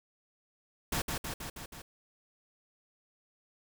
pink noise with echo, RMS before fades -32 dBFS, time 0.92-1.02 s, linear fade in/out 5 ms, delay 160 ms, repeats 5, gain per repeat -3 dB, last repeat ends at 1.82 s, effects none

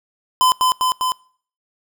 square tone with echo, 1019 Hz, C6, 46 cents flat, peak -12 dBFS, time 0.41-0.52 s, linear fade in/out 0 ms, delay 200 ms, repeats 3, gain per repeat -2 dB, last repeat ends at 1.12 s, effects noise-tail reverb RT60 0.5 s tail -24 dB re dry

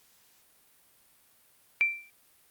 sine tone with exponential decay, 2349 Hz, D7, in tune, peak -18 dBFS, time 1.81-2.1 s, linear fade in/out 0 ms, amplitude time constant 63 ms, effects white hiss -63 dBFS RMS until 2.5 s + Opus 48 kbps

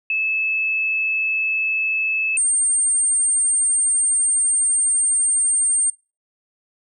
sine tone pair in turn, 2607 / 8696 Hz, E7 / C#9, -20 / -34 cents, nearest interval octave + major sixth, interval 2086 cents, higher second, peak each -18 / -15 dBFS, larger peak second, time 0.1-2.37 / 2.37-5.9 s, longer second, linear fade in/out 2 ms, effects noise-tail reverb RT60 0.3 s tail -24 dB re dry

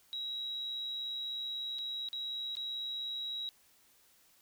sine tone with dropouts, 3859 Hz, B7, 41 cents flat, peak -36 dBFS, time 0.13-3.49 s, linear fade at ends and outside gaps 0 ms, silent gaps 1.785-1.789 / 2.087-2.13 / 2.553-2.569 s, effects white hiss -66 dBFS RMS until 4.41 s

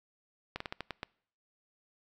slowing click train, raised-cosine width 0.3 ms, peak -20 dBFS, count 7, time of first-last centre 0.56-1.031 s, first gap 44 ms, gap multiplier 1.23, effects noise-tail reverb RT60 0.6 s tail -25 dB re dry

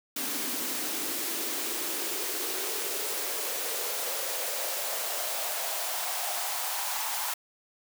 white noise with high-pass filter sweep, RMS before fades -32 dBFS, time 0.16-7.34 s, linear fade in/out 5 ms, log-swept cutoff 250 to 890 Hz, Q 3.7, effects none

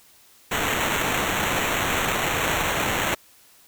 blue noise with sample-and-hold, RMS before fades -24 dBFS, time 0.51-3.15 s, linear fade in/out 10 ms, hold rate 4900 Hz, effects white hiss -54 dBFS RMS until 3.67 s

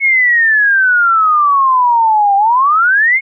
sine exponential two-way sweep, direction down then up, 2204 to 784 to 2204 Hz, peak -7 dBFS, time 0-3.21 s, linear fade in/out 50 ms, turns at 2.36 s, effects none

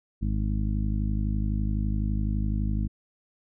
harmonic tone, 51.91 Hz, G#1, in tune, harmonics 1 / 2 / 3 / 4 / 5 / 6, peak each -26 / -30 / -36 / -32 / -40 / -41 dBFS, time 0.21-2.88 s, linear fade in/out 20 ms, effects none

